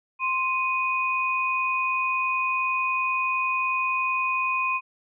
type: tone pair together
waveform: sine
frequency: 1048.2 / 2489 Hz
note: C6 / D#7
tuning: +3 / 0 cents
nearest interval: octave + minor third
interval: 1497 cents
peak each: -25 dBFS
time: 0.19-4.81 s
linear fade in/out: 50 ms
effects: none